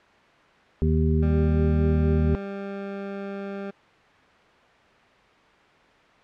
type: harmonic tone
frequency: 78.4 Hz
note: D#2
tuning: 14 cents sharp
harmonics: 1 / 2 / 3 / 5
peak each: -21 / -24 / -26 / -28 dBFS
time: 0.82-2.35 s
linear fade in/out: 0 ms
type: tone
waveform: 20% pulse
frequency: 198.1 Hz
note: G3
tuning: 18 cents sharp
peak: -26 dBFS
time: 1.22-3.71 s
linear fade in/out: 10 ms
effects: white hiss -54 dBFS RMS until 6.23 s + low-pass 2000 Hz 12 dB/octave